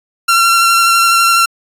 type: tone with vibrato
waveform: sawtooth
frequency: 1364 Hz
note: F6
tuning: 41 cents flat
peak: -4 dBFS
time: 0.28-1.46 s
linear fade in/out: 10 ms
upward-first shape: sine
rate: 12 Hz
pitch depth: 15 cents each way
effects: resampled to 32000 Hz